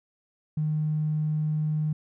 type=tone with tanh clipping; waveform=triangle; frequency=153.5 Hz; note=D#3; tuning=23 cents flat; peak=-23 dBFS; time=0.57-1.93 s; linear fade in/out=5 ms; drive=2 dB; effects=none